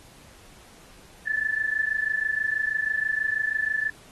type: tone pair together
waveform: sine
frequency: 1733.8 / 1760 Hz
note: A6 / A6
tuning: -26 / 0 cents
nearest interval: unison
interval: 26 cents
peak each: -26 dBFS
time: 1.27-3.9 s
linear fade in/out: 5 ms
effects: pink hiss -52 dBFS RMS until 4.11 s + AAC 32 kbps